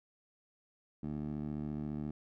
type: tone with band-pass filter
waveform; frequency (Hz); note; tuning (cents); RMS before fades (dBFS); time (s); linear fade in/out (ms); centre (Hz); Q
15% pulse; 74.5; D2; +25; -39; 1.03-2.11; 5; 230; 1.3
effects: none